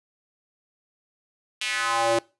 square tone with high-pass filter sweep, 115.5 Hz, A#2, 16 cents flat, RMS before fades -24 dBFS, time 1.61-2.19 s, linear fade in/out 5 ms, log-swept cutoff 2900 to 430 Hz, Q 2.6, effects noise-tail reverb RT60 0.3 s tail -23 dB re dry + resampled to 24000 Hz

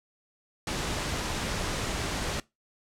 pink noise, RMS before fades -31 dBFS, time 0.67-2.4 s, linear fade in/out 2 ms, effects noise-tail reverb RT60 0.2 s tail -21 dB re dry + low-pass 8000 Hz 12 dB/octave

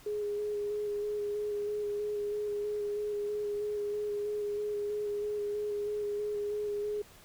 sine tone with vibrato, 415.3 Hz, G#4, in tune, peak -31 dBFS, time 0.06-7.02 s, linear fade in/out 5 ms, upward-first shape square, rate 3.1 Hz, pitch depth 14 cents each way, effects pink hiss -56 dBFS RMS until 7.24 s

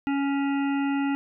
harmonic tone, 278.6 Hz, C#4, 9 cents sharp, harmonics 1 / 3 / 5 / 7 / 9 / 10, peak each -23 / -33 / -37 / -40 / -42 / -43 dBFS, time 0.07-1.15 s, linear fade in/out 0 ms, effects none

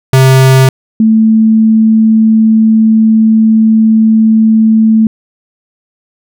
square / sine tone pair in turn, 132 / 220.7 Hz, C3 / A3, +16 / +5 cents, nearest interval major sixth, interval 889 cents, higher second, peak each -3 dBFS, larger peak neither, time 0.13-0.69 / 1-5.07 s, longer second, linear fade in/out 2 ms, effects none

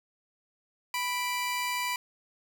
sawtooth tone pair together, 987.8 / 2349 Hz, B5 / D7, 0 / 0 cents, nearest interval octave + minor third, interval 1500 cents, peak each -27 / -30 dBFS, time 0.94-1.96 s, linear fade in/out 2 ms, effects none

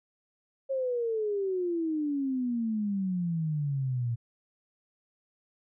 sine exponential sweep, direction down, 545 to 115.2 Hz, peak -27 dBFS, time 0.69-4.16 s, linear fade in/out 20 ms, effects none

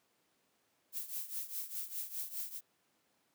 violet noise with tremolo, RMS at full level -38 dBFS, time 0.92-2.61 s, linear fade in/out 50 ms, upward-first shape triangle, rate 4.9 Hz, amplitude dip 85%, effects pink hiss -75 dBFS RMS until 3.34 s + high-pass 200 Hz 12 dB/octave

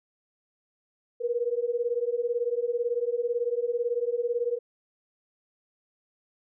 sine beating tone pair, 469.4 / 487.4 Hz, A#4 / B4, +12 / -23 cents, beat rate 18 Hz, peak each -28 dBFS, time 1.2-4.59 s, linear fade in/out 20 ms, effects none

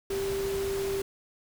sine tone in noise, 392 Hz, G4, in tune, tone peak -28 dBFS, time 0.1-1.02 s, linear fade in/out 5 ms, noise pink, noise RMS -38 dBFS, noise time 0.1-1.02 s, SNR +7 dB, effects none

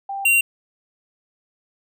sine / square tone pair in turn, 789 / 2760 Hz, G5 / F7, +11 / -21 cents, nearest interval octave + minor seventh, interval 2168 cents, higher second, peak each -25 / -14 dBFS, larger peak second, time 0.09-0.25 / 0.25-0.41 s, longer neither, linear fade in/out 5 ms, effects none

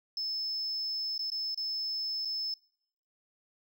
triangle tone with dropouts, 5240 Hz, E8, 11 cents flat, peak -29 dBFS, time 0.17-2.54 s, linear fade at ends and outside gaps 2 ms, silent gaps 1.179-1.192 / 1.302-1.318 / 1.546-1.575 / 2.25-2.254 s, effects noise-tail reverb RT60 0.7 s tail -25 dB re dry + tanh soft clip ceiling -28 dBFS

